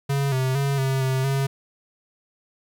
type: tone with pitch steps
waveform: square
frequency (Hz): 139.3 / 130.5 / 139.2 / 133.6 / 131.6 / 136.7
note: C#3 / C3 / C#3 / C3 / C3 / C#3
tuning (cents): +9 / -4 / +8 / +36 / +10 / -24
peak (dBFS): -21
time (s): 0.09-1.47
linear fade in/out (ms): 10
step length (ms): 230
effects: 10-bit